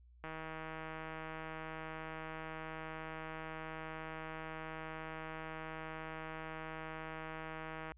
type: click train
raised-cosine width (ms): 0.5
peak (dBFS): -30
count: 1222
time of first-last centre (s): 0.24-7.919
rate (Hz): 159
effects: added 60 Hz sine -59 dBFS peak until 7.97 s + resampled to 8000 Hz